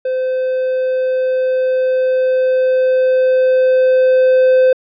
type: tone with level ramp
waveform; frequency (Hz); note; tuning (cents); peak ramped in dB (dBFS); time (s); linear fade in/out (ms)
triangle; 515; C5; -28; -13 to -5; 0.05-4.73; 5
effects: resampled to 11025 Hz